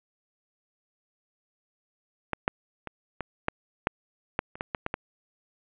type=clicks; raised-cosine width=0.5 ms; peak=-12 / -8 / -20 / -16 / -9 / -7 / -9 / -27 / -14 / -13 / -13 / -13 dBFS; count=12; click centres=2.333 / 2.479 / 2.873 / 3.207 / 3.484 / 3.871 / 4.391 / 4.555 / 4.609 / 4.748 / 4.864 / 4.941 s; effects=resampled to 8000 Hz + 8-bit